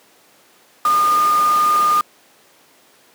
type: tone in noise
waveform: sine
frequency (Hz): 1217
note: D#6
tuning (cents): -39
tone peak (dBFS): -12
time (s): 0.85-2.01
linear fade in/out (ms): 2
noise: pink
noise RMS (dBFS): -27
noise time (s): 0.85-2.01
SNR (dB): +12
effects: pink hiss -51 dBFS RMS until 3.14 s + high-pass 300 Hz 12 dB/octave